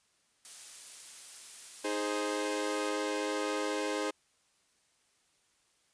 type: noise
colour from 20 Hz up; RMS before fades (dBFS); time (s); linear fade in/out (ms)
blue; -45; 0.45-2.89; 0
type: chord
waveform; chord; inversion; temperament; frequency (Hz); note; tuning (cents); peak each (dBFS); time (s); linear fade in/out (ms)
sawtooth; Ab major; second; equal; 311.1 / 415.3 / 523.3; Eb4 / Ab4 / C5; 0 / 0 / 0; -32 / -32 / -32; 1.84-4.11; 10
effects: white hiss -71 dBFS RMS until 5.93 s + resampled to 22050 Hz